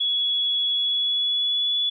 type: tone with pitch glide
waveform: sine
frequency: 3372 to 3423 Hz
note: G#7 to A7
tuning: +26 to -48 cents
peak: -20 dBFS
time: 0-1.9 s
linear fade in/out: 10 ms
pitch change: +26 cents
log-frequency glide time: 0.74-1.77 s
effects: none